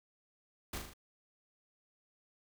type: noise with echo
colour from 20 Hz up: pink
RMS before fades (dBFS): -40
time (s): 0.73-0.78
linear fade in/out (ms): 5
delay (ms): 39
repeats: 4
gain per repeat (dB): -4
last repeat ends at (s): 0.936
effects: none